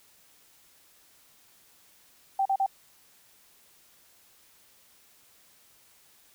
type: tone bursts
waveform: sine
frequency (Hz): 779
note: G5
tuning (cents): -11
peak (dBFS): -22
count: 3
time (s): 2.39-2.663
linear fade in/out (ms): 5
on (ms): 65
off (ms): 39
effects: white hiss -60 dBFS RMS until 6.34 s